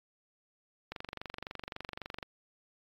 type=click train; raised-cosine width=0.3 ms; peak=-23 dBFS; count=32; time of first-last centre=0.92-2.228 s; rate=23.7 Hz; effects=AAC 32 kbps